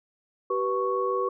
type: tone cluster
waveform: sine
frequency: 384.5 / 490.9 / 1109 Hz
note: G4 / B4 / C#6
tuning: -33 / -10 / 0 cents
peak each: -28 dBFS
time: 0.5-1.29 s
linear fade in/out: 5 ms
effects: none